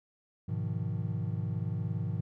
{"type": "chord", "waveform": "triangle", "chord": "F half-diminished seventh", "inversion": "first", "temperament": "just", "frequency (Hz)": [104.77, 125.72, 157.15, 174.61], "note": ["Ab2", "Cb3", "Eb3", "F3"], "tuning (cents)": [16, 31, 18, 0], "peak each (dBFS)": [-32, -35, -35, -37], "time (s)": [0.48, 2.21], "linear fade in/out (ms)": 10, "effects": []}